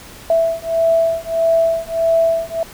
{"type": "beating tone pair", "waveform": "sine", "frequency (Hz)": [659.3, 660.9], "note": ["E5", "E5"], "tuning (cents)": [0, 4], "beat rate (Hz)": 1.6, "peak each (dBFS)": -16, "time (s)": [0.3, 2.63], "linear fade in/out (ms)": 2, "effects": ["pink hiss -38 dBFS RMS until 2.73 s"]}